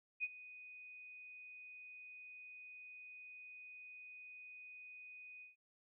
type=tone with ADSR envelope; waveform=sine; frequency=2489 Hz; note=D#7; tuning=in tune; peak=-34 dBFS; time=0.2-5.56 s; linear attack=36 ms; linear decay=38 ms; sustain=-18 dB; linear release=140 ms; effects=none